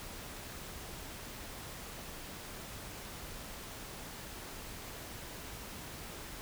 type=silence; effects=pink hiss -46 dBFS RMS until 6.41 s